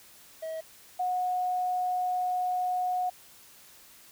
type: tone pair in turn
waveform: triangle / sine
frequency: 641 / 728.9 Hz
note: E5 / F#5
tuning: -49 / -26 cents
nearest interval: major second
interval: 223 cents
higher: second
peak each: -31 / -26 dBFS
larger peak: second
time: 0.42-0.61 / 0.99-3.1 s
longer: second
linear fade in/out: 10 ms
effects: white hiss -54 dBFS RMS until 4.11 s